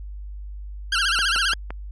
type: tone with vibrato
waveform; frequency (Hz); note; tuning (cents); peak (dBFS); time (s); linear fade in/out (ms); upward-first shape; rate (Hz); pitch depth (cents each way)
20% pulse; 1480; F#6; 0; -14; 0.92-1.54; 5; sine; 15; 180
type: click train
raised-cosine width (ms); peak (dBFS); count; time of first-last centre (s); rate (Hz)
0.5; -17; 4; 1.19-1.705; 5.82
effects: added 50 Hz sine -32 dBFS peak until 1.91 s + resampled to 22050 Hz